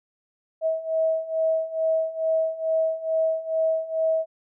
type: beating tone pair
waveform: sine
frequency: 642 / 644.3 Hz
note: E5 / E5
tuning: -46 / -40 cents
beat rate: 2.3 Hz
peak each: -26 / -23 dBFS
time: 0.61-4.26 s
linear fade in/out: 50 ms
effects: none